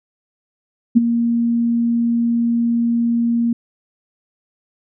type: tone with ADSR envelope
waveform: sine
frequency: 234.3 Hz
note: A#3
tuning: 9 cents sharp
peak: -4 dBFS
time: 0.95-3.53 s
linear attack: 22 ms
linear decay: 17 ms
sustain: -10 dB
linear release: 4 ms
effects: none